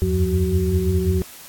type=tone cluster; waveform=sine; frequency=76.7 / 86.1 / 91.6 / 179.5 / 375 Hz; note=D#2 / F2 / F#2 / F3 / F#4; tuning=-24 / -24 / -17 / +48 / +23 cents; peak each=-23 dBFS; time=0.02-1.22 s; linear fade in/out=0 ms; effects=white hiss -41 dBFS RMS until 1.48 s + AAC 64 kbps